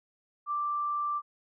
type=tone; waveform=sine; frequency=1176 Hz; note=D6; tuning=2 cents sharp; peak=-28 dBFS; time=0.46-1.22 s; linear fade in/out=50 ms; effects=none